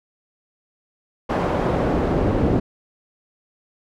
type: noise with band-pass filter sweep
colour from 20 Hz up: brown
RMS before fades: -20 dBFS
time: 1.29-2.6 s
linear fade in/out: 10 ms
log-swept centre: 740 to 350 Hz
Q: 0.76
effects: none